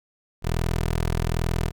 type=tone; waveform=15% pulse; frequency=41.2 Hz; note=E1; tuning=in tune; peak=-16 dBFS; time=0.42-1.72 s; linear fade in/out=50 ms; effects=none